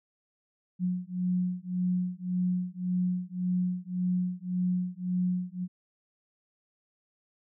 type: beating tone pair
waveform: sine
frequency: 180 / 181.8 Hz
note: F#3 / F#3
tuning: -47 / -30 cents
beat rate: 1.8 Hz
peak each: -30 dBFS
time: 0.79-5.68 s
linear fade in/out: 50 ms
effects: none